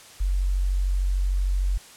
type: tone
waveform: sine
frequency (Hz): 46.63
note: F#1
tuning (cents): +14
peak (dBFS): -20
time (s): 0.2-1.78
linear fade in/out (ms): 10
effects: white hiss -47 dBFS RMS until 1.96 s + low-pass 10000 Hz 12 dB/octave